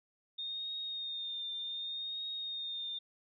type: tone with vibrato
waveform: sine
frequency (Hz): 3668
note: A#7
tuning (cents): -29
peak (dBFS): -37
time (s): 0.38-2.99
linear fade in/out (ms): 10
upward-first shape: triangle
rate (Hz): 0.66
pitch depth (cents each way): 38
effects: none